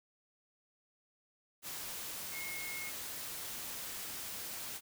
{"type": "tone in noise", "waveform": "sine", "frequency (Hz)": 2163, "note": "C#7", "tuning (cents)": -43, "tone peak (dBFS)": -42, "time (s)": [2.31, 2.92], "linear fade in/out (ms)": 50, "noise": "white", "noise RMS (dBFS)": -43, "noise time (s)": [1.62, 4.81], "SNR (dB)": -2, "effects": []}